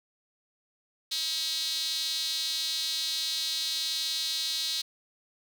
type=tone with high-pass filter; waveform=sawtooth; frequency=320.5 Hz; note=E4; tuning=49 cents flat; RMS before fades=-31 dBFS; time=1.11-4.82 s; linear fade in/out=10 ms; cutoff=4000 Hz; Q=5.2; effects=none